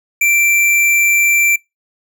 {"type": "tone", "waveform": "square", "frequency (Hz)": 2349, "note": "D7", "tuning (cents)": 0, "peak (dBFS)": -11, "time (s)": [0.21, 1.56], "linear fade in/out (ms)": 5, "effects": ["noise-tail reverb RT60 0.2 s tail -24 dB re dry"]}